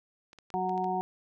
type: clicks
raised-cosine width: 0.2 ms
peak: -33 dBFS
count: 6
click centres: 0.331 / 0.387 / 0.503 / 0.694 / 0.778 / 0.843 s
type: harmonic tone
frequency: 185 Hz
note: F#3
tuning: in tune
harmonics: 1 / 2 / 4 / 5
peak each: -36 / -35 / -30 / -35 dBFS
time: 0.54-1.01 s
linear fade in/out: 0 ms
effects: none